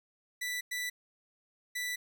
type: tone bursts at uneven times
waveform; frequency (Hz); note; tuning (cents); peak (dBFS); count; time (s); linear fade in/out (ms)
sawtooth; 1975.5; B6; 0; -30; 3; 0.41-0.61 / 0.71-0.9 / 1.75-1.96; 10
effects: none